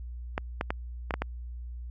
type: clicks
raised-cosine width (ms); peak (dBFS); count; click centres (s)
0.5; -13; 6; 0.379 / 0.611 / 0.705 / 1.108 / 1.14 / 1.22
effects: added 60 Hz sine -36 dBFS peak until 1.9 s + MP3 96 kbps